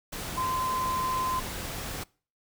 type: tone in noise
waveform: sine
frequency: 1032 Hz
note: C6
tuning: 24 cents flat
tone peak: -27 dBFS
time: 0.37-1.4 s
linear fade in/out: 10 ms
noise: pink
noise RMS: -36 dBFS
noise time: 0.12-2.04 s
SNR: +6 dB
effects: noise-tail reverb RT60 0.4 s tail -24 dB re dry